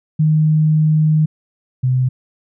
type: tone pair in turn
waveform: sine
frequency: 155 / 128.25 Hz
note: D#3 / C3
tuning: -6 / -34 cents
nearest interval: minor third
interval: 328 cents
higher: first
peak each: -10 / -12 dBFS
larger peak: first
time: 0.19-1.26 / 1.83-2.09 s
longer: first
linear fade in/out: 10 ms
effects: none